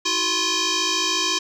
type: tone with frequency modulation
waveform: sine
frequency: 1020 Hz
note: C6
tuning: 44 cents flat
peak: -18 dBFS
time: 0.05-1.39 s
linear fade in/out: 10 ms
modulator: 698 Hz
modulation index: 7.7
effects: tanh soft clip ceiling -15 dBFS + 10-bit